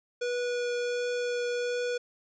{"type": "tone with vibrato", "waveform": "square", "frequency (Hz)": 486.4, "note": "B4", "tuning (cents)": -26, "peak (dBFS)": -29, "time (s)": [0.21, 1.98], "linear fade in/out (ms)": 10, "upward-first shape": "triangle", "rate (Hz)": 1.4, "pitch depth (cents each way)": 9, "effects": ["resampled to 16000 Hz"]}